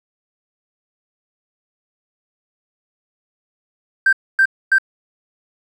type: tone bursts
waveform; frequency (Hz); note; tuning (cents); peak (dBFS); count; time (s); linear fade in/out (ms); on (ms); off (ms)
triangle; 1568; G6; 0; -6; 3; 4.06-4.784; 5; 68; 260
effects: tanh soft clip ceiling -7 dBFS